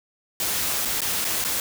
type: noise with dropouts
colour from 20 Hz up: white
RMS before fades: -25 dBFS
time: 0.4-1.6 s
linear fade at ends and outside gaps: 1 ms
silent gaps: 0.851-0.855 / 1.006-1.017 / 1.244-1.25 / 1.441-1.448 s
effects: none